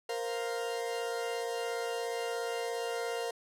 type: chord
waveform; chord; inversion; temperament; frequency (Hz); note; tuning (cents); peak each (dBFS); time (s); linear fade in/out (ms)
40% pulse; Bb suspended second; none; equal; 466.2 / 523.3 / 698.5; Bb4 / C5 / F5; 0 / 0 / 0; -34 / -40 / -39; 0.09-3.31; 5
effects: low-pass 12000 Hz 12 dB/octave